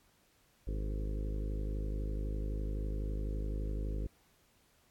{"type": "harmonic tone with a mistuned harmonic", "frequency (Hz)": 51.91, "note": "G#1", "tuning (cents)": 0, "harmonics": [1, 2, 3, 4, 5, 6, 7, 8, 9, 10], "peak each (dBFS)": [-34, -45, -47, -50, -50, -49, -53, -51, -54, -54], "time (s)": [0.67, 4.07], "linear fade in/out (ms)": 5, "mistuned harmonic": 9, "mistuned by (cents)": -27, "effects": ["pink hiss -69 dBFS RMS until 4.9 s", "AAC 64 kbps"]}